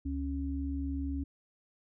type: tone pair together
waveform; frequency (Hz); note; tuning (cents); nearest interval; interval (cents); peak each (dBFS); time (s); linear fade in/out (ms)
sine; 71.8 / 275.3; D2 / C#4; -39 / -12; octave + major seventh; 2327; -34 / -35; 0.05-1.24; 10
effects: none